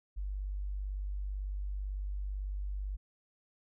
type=tone; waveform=sine; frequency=49 Hz; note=G1; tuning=in tune; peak=-34 dBFS; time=0.16-2.97 s; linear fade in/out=20 ms; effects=none